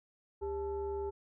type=tone with frequency modulation; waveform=sine; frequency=400 Hz; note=G4; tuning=35 cents sharp; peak=-34 dBFS; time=0.41-1.11 s; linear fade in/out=20 ms; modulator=470 Hz; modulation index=0.65; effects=none